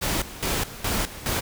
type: noise with tremolo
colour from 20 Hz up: pink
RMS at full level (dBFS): -25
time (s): 0.01-1.41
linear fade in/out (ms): 20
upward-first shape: square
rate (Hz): 2.4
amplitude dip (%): 80
effects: none